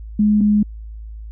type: tone pair in turn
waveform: sine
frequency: 210 / 208.8 Hz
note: G#3 / G#3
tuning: +19 / +10 cents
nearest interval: unison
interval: 9 cents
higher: first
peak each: -11 dBFS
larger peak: neither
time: 0.19-0.41 / 0.41-0.63 s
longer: neither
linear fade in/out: 5 ms
effects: added 54 Hz sine -30 dBFS peak until 1.31 s